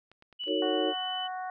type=clicks; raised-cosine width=0.3 ms; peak=-38 dBFS; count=5; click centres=0.116 / 0.224 / 0.327 / 0.438 / 0.48 s
type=tone with pitch glide; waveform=sine; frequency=2960 to 3000 Hz; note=F#7 to F#7; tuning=0 to +23 cents; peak=-33 dBFS; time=0.39-1.28 s; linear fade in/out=20 ms; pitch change=+23 cents; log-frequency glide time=0.59-1.03 s
type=chord; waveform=sine; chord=D# minor seventh; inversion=none; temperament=equal with one note detuned; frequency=311.1 / 370 / 454.7 / 554.4 Hz; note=D#4 / F#4 / A#4 / C#5; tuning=0 / 0 / -43 / 0 cents; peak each=-31 / -32 / -32 / -32 dBFS; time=0.46-0.94 s; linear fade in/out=50 ms
type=harmonic tone; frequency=370 Hz; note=F#4; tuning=in tune; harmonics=2 / 3 / 4 / 5; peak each=-34 / -43 / -44 / -48 dBFS; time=0.62-1.5 s; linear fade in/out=2 ms
effects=none